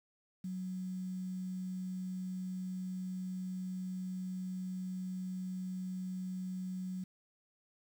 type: tone with quantisation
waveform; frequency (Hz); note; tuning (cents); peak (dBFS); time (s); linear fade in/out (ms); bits
sine; 185; F#3; 0; -37; 0.44-7.04; 5; 10
effects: none